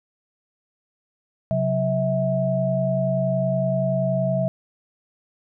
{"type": "tone cluster", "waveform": "sine", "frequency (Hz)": [132.7, 183.3, 647], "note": ["C3", "F#3", "E5"], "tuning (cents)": [25, -16, -32], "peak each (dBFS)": [-24, -25, -22], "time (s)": [1.51, 4.48], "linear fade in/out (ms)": 0, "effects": []}